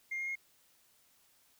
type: tone with pitch steps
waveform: sine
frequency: 2118 / 2133 / 2148 Hz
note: C7 / C7 / C7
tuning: +21 / +33 / +45 cents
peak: -33 dBFS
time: 0.11-0.356 s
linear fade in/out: 10 ms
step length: 82 ms
effects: tanh soft clip ceiling -32 dBFS + white hiss -68 dBFS RMS until 1.59 s